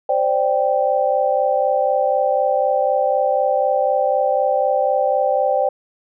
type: chord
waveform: sine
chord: C suspended second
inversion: none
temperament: equal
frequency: 523.3 / 587.3 / 784 Hz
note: C5 / D5 / G5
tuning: 0 / 0 / 0 cents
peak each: -19 dBFS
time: 0.09-5.69 s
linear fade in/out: 5 ms
effects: none